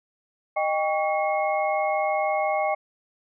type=tone cluster; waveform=sine; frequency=618 / 792 / 1124 / 2164 Hz; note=D#5 / G5 / C#6 / C#7; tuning=-12 / +18 / +24 / -42 cents; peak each=-25 / -25 / -31 / -31 dBFS; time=0.56-2.75 s; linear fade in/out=10 ms; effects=none